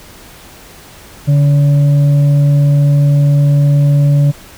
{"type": "tone with frequency modulation", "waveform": "sine", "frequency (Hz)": 144.4, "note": "D3", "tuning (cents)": -29, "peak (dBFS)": -6, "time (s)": [1.27, 4.32], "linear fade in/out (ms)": 20, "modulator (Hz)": 426, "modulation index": 0.23, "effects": ["pink hiss -37 dBFS RMS until 4.57 s"]}